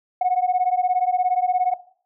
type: beating tone pair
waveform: sine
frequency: 723 / 740 Hz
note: F#5 / F#5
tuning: -40 / 0 cents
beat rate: 17 Hz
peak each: -19 dBFS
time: 0.21-1.74 s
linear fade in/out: 5 ms
effects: noise-tail reverb RT60 0.5 s tail -17 dB re dry + tanh soft clip ceiling -12 dBFS